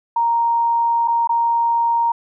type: tone with dropouts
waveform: sine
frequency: 932.3 Hz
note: A#5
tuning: in tune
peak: -14 dBFS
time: 0.16-2.12 s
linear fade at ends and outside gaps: 5 ms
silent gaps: 1.077-1.081 / 1.274-1.292 s
effects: none